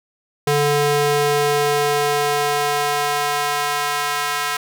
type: tone with high-pass filter sweep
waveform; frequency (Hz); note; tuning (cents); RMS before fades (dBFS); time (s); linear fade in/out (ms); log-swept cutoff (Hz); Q
square; 145.8; D3; -12; -19; 0.47-4.57; 5; 290 to 1200; 1.2
effects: none